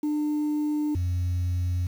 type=tone pair in turn; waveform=sine; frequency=299.4 / 89.01 Hz; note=D4 / F2; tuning=+33 / +33 cents; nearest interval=octave + major sixth; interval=2100 cents; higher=first; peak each=-21 dBFS; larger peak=neither; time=0.03-0.95 / 0.95-1.87 s; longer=neither; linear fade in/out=5 ms; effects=tanh soft clip ceiling -22 dBFS + 8-bit